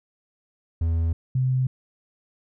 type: tone pair in turn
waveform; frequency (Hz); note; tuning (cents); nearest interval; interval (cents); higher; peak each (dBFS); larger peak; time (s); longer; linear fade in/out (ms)
triangle / sine; 82.41 / 129.2; E2 / C3; 0 / -21; minor sixth; 779; second; -18 / -19; first; 0.81-1.13 / 1.35-1.67; neither; 5
effects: none